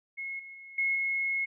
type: tone with level steps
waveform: sine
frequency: 2171 Hz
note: C#7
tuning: 37 cents flat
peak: -34 / -43 / -45 / -25 / -27 dBFS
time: 0.17-1.46 s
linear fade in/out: 20 ms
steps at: 0.39 / 0.54 / 0.78 / 0.95 s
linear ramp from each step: 5 ms
effects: none